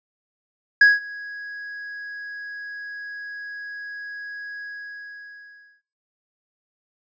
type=tone with ADSR envelope; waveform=triangle; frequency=1660 Hz; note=G#6; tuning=1 cent flat; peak=-6 dBFS; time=0.81-5.82 s; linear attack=5 ms; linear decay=180 ms; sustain=-24 dB; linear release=1200 ms; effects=noise-tail reverb RT60 0.5 s tail -24 dB re dry + resampled to 16000 Hz